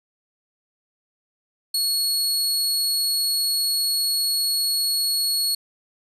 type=tone; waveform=sawtooth; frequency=4345 Hz; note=C#8; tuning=35 cents flat; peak=-17 dBFS; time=1.74-5.55 s; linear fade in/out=5 ms; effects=resampled to 32000 Hz + 9-bit